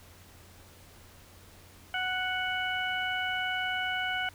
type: harmonic tone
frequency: 740 Hz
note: F#5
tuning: in tune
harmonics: 1 / 2 / 3 / 4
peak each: -35 / -32 / -36 / -36 dBFS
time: 1.94-4.29 s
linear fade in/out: 2 ms
effects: added 89 Hz sine -56 dBFS peak until 4.34 s + pink hiss -55 dBFS RMS until 4.34 s